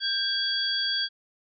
sine tone cluster, 1586 / 3334 / 4636 Hz, G6 / G#7 / D8, +20 / +6 / -23 cents, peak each -31 / -28 / -28 dBFS, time 0-1.09 s, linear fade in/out 50 ms, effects none

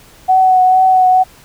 sine tone with vibrato, 746 Hz, F#5, 14 cents sharp, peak -6 dBFS, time 0.28-1.24 s, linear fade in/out 20 ms, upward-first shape triangle, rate 2.2 Hz, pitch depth 22 cents each way, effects pink hiss -43 dBFS RMS until 1.44 s

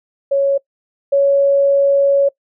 sine tone pair in turn, 554.4 / 557.9 Hz, C#5 / C#5, 0 / +11 cents, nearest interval unison, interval 11 cents, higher second, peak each -11 / -9 dBFS, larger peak second, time 0.31-0.58 / 1.12-2.29 s, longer second, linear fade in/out 10 ms, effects noise-tail reverb RT60 0.1 s tail -22 dB re dry

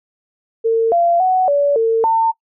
sine tone with pitch steps, 453.4 / 687 / 744 / 572 / 451.9 / 902 Hz, A#4 / F5 / F#5 / D5 / A4 / A5, -48 / -29 / +9 / -46 / +46 / +43 cents, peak -11 dBFS, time 0.64-2.32 s, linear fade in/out 20 ms, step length 280 ms, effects noise-tail reverb RT60 0.1 s tail -22 dB re dry

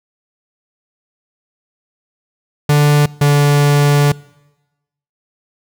45% pulse tone pair in turn, 146.83 / 144.64 Hz, D3 / D3, 0 / -26 cents, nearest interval unison, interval 26 cents, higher first, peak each -8 dBFS, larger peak neither, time 2.69-3.06 / 3.21-4.12 s, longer second, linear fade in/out 5 ms, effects noise-tail reverb RT60 1.0 s tail -23 dB re dry

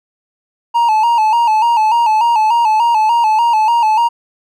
triangle tone with vibrato, 902 Hz, A5, 43 cents sharp, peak -7 dBFS, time 0.74-4.09 s, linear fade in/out 20 ms, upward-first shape square, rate 3.4 Hz, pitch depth 71 cents each way, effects none

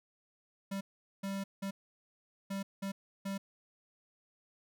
square tone bursts at uneven times, 196 Hz, G3, in tune, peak -36 dBFS, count 6, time 0.71-0.81 / 1.23-1.44 / 1.62-1.71 / 2.5-2.63 / 2.82-2.92 / 3.25-3.38 s, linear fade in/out 10 ms, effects none

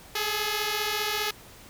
5% pulse beating tone pair, 415.3 / 430.3 Hz, G#4 / A4, 0 / -39 cents, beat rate 15 Hz, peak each -18 dBFS, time 0.15-1.31 s, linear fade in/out 5 ms, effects pink hiss -49 dBFS RMS until 1.69 s

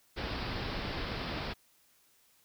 pink low-pass noise, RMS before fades -37 dBFS, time 0.16-1.54 s, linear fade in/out 20 ms, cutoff 5200 Hz, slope 96 dB/octave, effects white hiss -67 dBFS RMS until 2.44 s

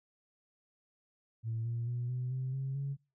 sine tone with pitch steps, 113.3 / 117.23 / 121.29 / 125.5 / 129.85 / 134.35 / 139.01 Hz, A#2 / A#2 / B2 / B2 / C3 / C3 / C#3, -49 / +10 / -31 / +28 / -13 / +46 / +5 cents, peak -32 dBFS, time 1.43-2.97 s, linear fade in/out 50 ms, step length 220 ms, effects noise-tail reverb RT60 0.3 s tail -24 dB re dry + tanh soft clip ceiling -29 dBFS

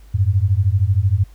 sine beating tone pair, 91.1 / 104.1 Hz, F#2 / G#2, -26 / +5 cents, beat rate 13 Hz, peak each -16 dBFS, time 0.14-1.24 s, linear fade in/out 10 ms, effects added 50 Hz sine -40 dBFS peak until 1.34 s + pink hiss -55 dBFS RMS until 1.34 s

